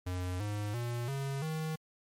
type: tone with pitch steps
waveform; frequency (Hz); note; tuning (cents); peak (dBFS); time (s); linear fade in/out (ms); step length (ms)
square; 90.6 / 104.07 / 119.55 / 137.32 / 157.74; F#2 / G#2 / A#2 / C#3 / D#3; -36 / +4 / +44 / -16 / +24; -34; 0.06-1.76; 10; 340
effects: MP3 64 kbps